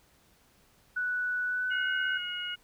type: tone with pitch glide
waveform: sine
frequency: 1480 to 1520.7 Hz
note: F#6 to F#6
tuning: 0 to +47 cents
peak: -28 dBFS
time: 0.96-2.18 s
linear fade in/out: 10 ms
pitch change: +47 cents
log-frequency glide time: 1.46-1.91 s
type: harmonic tone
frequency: 722 Hz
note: F#5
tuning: 43 cents flat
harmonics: 2 / 3 / 4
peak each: -37 / -44 / -35 dBFS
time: 1.7-2.56 s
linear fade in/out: 20 ms
effects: pink hiss -64 dBFS RMS until 2.63 s